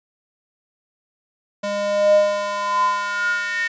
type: tone with high-pass filter sweep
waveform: square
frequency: 203.6 Hz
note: G#3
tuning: 34 cents flat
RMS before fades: -20 dBFS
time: 1.63-3.68 s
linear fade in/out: 10 ms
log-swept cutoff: 420 to 1900 Hz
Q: 9
effects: resampled to 16000 Hz